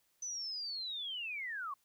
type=linear sweep; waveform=sine; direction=down; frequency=6100 to 1069 Hz; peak=-38 dBFS; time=0.22-1.74 s; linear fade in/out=5 ms; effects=white hiss -75 dBFS RMS until 1.84 s